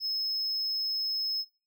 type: tone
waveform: triangle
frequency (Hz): 5180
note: E8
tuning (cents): -31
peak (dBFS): -27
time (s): 0-1.45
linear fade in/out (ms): 50
effects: noise-tail reverb RT60 0.3 s tail -18 dB re dry